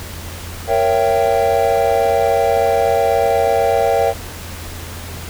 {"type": "chord", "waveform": "triangle", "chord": "A# diminished seventh", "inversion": "none", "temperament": "equal with one note detuned", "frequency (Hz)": [466.2, 554.4, 670.8, 784], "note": ["A#4", "C#5", "E5", "G5"], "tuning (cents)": [0, 0, 30, 0], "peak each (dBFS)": -16, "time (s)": [0.67, 4.14], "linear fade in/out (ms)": 50, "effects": ["added 85 Hz sine -31 dBFS peak until 5.29 s", "pink hiss -32 dBFS RMS until 5.29 s"]}